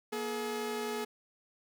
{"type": "tone pair together", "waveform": "sawtooth", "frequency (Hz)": [238.3, 425.3], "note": ["A#3", "G#4"], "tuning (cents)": [38, 41], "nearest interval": "minor seventh", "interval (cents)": 1003, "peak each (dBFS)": [-36, -31], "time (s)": [0.12, 1.05], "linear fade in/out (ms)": 10, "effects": []}